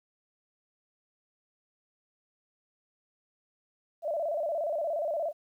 sine tone with vibrato, 630 Hz, D#5, 21 cents sharp, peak -28 dBFS, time 4.02-5.33 s, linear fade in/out 50 ms, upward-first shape square, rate 17 Hz, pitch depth 110 cents each way, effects 11-bit

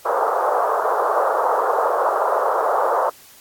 pink band-pass noise, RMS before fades -19 dBFS, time 0.05-3.1 s, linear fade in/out 10 ms, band 460 to 1300 Hz, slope 48 dB/octave, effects white hiss -47 dBFS RMS until 3.4 s + AAC 64 kbps

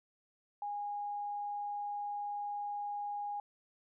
sine tone, 821 Hz, G#5, 20 cents flat, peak -36 dBFS, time 0.62-3.4 s, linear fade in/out 2 ms, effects none

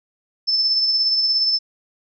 sine tone with tremolo, 5274 Hz, E8, in tune, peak -14 dBFS, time 0.47-1.59 s, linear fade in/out 20 ms, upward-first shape sine, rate 17 Hz, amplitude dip 35%, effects none

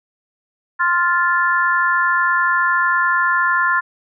sine chord, F major, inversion second, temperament just, 1047.7 / 1396.9 / 1746.1 Hz, C6 / F6 / A6, +2 / 0 / -14 cents, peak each -18 dBFS, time 0.79-3.81 s, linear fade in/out 20 ms, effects none

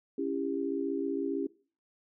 sine chord, C# diminished, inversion none, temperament just, 277.2 / 332.6 / 399.1 Hz, C#4 / E4 / G4, 0 / +16 / +31 cents, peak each -33 / -35 / -34 dBFS, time 0.18-1.47 s, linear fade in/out 5 ms, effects noise-tail reverb RT60 0.4 s tail -21 dB re dry

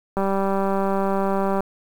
click train, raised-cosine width 1 ms, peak -10 dBFS, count 281, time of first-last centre 0.17-1.606 s, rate 195 Hz, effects 7-bit

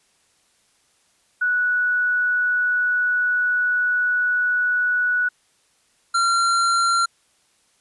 sine / square tone pair in turn, 1473 / 1373.8 Hz, F#6 / F6, -8 / -29 cents, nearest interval minor second, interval 121 cents, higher first, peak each -17 dBFS, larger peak neither, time 1.41-5.29 / 6.14-7.06 s, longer first, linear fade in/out 10 ms, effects white hiss -62 dBFS RMS until 7.8 s + resampled to 24000 Hz

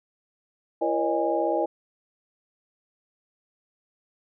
sine tone cluster, 336.7 / 480 / 556 / 615 / 821 Hz, E4 / B4 / C#5 / D#5 / G#5, +37 / -49 / +5 / -20 / -20 cents, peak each -28 / -29 / -30 / -27 / -28 dBFS, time 0.81-1.66 s, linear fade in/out 10 ms, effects none

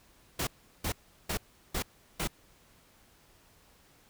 pink noise bursts, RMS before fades -32 dBFS, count 5, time 0.39-2.275 s, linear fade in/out 5 ms, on 81 ms, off 370 ms, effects pink hiss -62 dBFS RMS until 4.09 s

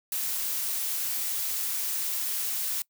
blue noise, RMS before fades -30 dBFS, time 0.12-2.82 s, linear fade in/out 2 ms, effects noise-tail reverb RT60 0.1 s tail -23 dB re dry

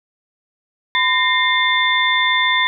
sine tone cluster, 1012 / 1834 / 2108 / 3543 Hz, B5 / A#6 / C7 / A7, +42 / -29 / +12 / +11 cents, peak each -19 dBFS, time 0.95-2.67 s, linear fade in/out 0 ms, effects none

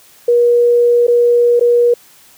sine tone with dropouts, 479 Hz, A#4, 47 cents sharp, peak -7 dBFS, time 0.28-1.94 s, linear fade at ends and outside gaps 5 ms, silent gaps 1.069-1.08 / 1.596-1.609 s, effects white hiss -45 dBFS RMS until 2.37 s + high-pass 60 Hz 12 dB/octave

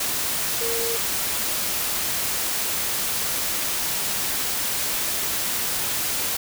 sine tone in noise, 461.9 Hz, A#4, 16 cents flat, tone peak -27 dBFS, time 0.61-0.97 s, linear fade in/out 5 ms, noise white, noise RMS -25 dBFS, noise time 0-6.37 s, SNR -5 dB, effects none

